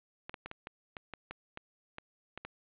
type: clicks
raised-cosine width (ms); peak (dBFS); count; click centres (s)
0.3; -25; 12; 0.295 / 0.342 / 0.46 / 0.514 / 0.671 / 0.968 / 1.137 / 1.31 / 1.574 / 1.984 / 2.376 / 2.45
effects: resampled to 8000 Hz + 9-bit